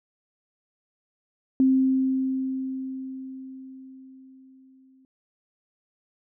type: tone with exponential decay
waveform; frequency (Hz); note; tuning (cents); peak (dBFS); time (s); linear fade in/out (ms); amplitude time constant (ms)
sine; 263.1; C4; +10; -15; 1.6-5.05; 1; 750
effects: none